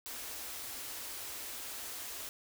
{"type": "band-stop noise", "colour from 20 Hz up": "white", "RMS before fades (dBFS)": -43, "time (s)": [0.06, 2.29], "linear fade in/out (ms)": 0, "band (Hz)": [120, 230], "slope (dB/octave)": 96, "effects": []}